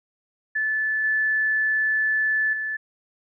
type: tone with level steps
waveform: sine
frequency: 1741 Hz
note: A6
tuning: 19 cents flat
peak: -21 / -19 / -25 dBFS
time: 0.55-2.77 s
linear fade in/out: 10 ms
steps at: 1.04 / 2.53 s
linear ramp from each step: 2 ms
effects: none